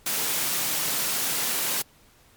white high-pass noise, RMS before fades -26 dBFS, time 0.06-1.82 s, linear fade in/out 5 ms, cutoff 120 Hz, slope 48 dB/octave, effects pink hiss -57 dBFS RMS until 2.36 s + MP3 96 kbps

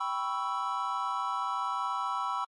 triangle chord, C# half-diminished seventh, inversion second, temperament equal, 784 / 987.8 / 1108.7 / 1318.5 Hz, G5 / B5 / C#6 / E6, 0 / 0 / 0 / 0 cents, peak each -36 / -32 / -34 / -32 dBFS, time 0-2.45 s, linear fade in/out 10 ms, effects MP3 48 kbps

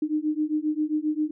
sine beating tone pair, 301.9 / 309.4 Hz, D4 / D#4, +48 / -10 cents, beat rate 7.5 Hz, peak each -26 dBFS, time 0.02-1.31 s, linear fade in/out 5 ms, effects none

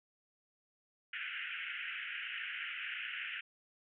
white band-pass noise, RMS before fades -42 dBFS, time 1.13-3.41 s, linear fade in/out 5 ms, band 1400 to 3000 Hz, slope 96 dB/octave, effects none

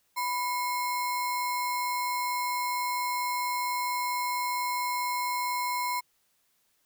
sine tone with sample-and-hold, 987.8 Hz, B5, in tune, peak -27 dBFS, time 0.16-6.01 s, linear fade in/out 20 ms, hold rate 3150 Hz, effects white hiss -71 dBFS RMS until 6.85 s

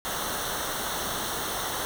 pink noise with comb filter, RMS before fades -31 dBFS, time 0.05-1.85 s, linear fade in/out 0 ms, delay 0.41 ms, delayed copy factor -0.75, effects none

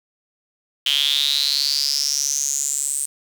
sawtooth tone with high-pass filter sweep, 141.6 Hz, C#3, 37 cents sharp, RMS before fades -21 dBFS, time 0.86-3.06 s, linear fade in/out 5 ms, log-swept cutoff 3100 to 8600 Hz, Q 9.8, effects none

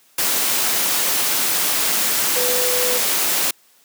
sine tone in noise, 497.7 Hz, B4, 13 cents sharp, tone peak -22 dBFS, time 2.36-2.98 s, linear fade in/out 5 ms, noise white, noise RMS -19 dBFS, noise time 0.18-3.51 s, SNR -6 dB, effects white hiss -55 dBFS RMS until 3.84 s + high-pass 200 Hz 12 dB/octave

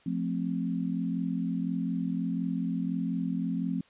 sine chord, F major, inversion none, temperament equal with one note detuned, 175.93 / 220 / 261.6 Hz, F3 / A3 / C4, +13 / 0 / 0 cents, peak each -31 / -34 / -32 dBFS, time 0.06-3.81 s, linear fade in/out 5 ms, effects white hiss -61 dBFS RMS until 3.89 s + resampled to 8000 Hz

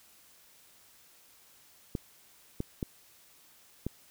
clicks, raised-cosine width 3 ms, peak -19 dBFS, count 4, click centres 1.952 / 2.604 / 2.828 / 3.866 s, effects white hiss -60 dBFS RMS until 4.1 s

